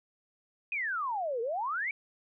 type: exponential two-way sweep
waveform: sine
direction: down then up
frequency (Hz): 2548 to 443.2 to 2339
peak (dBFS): -30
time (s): 0.72-1.91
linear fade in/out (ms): 2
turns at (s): 1.41
effects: none